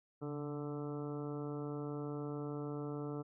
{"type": "harmonic tone with a mistuned harmonic", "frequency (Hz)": 146.83, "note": "D3", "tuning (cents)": 0, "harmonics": [1, 2, 3, 4, 5, 6, 7, 8, 9], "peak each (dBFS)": [-43, -43, -44, -53, -55, -58, -59, -57, -55], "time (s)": [0.21, 3.23], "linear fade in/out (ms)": 20, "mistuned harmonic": 1, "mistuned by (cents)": -57, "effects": []}